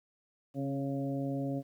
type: harmonic tone with a mistuned harmonic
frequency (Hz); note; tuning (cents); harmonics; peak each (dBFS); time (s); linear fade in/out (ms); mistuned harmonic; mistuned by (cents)
138.59; C#3; 0; 1 / 2 / 3 / 4 / 5; -36 / -34 / -46 / -40 / -46; 0.54-1.63; 50; 2; -18
effects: 11-bit